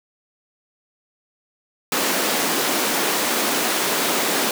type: high-pass noise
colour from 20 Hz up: pink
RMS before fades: -21 dBFS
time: 1.92-4.51 s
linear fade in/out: 2 ms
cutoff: 240 Hz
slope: 24 dB/octave
effects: none